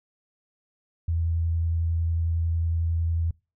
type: tone with vibrato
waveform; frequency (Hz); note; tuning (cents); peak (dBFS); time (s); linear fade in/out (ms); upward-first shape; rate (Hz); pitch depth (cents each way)
sine; 83; E2; +12; -22; 1.08-3.31; 5; square; 11; 9
effects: noise-tail reverb RT60 0.3 s tail -25 dB re dry